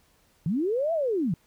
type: linear two-way sweep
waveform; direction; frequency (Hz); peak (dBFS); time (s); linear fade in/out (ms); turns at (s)
sine; up then down; 143.6 to 682 to 143.6; -23; 0.46-1.34; 2; 0.93
effects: pink hiss -64 dBFS RMS until 1.46 s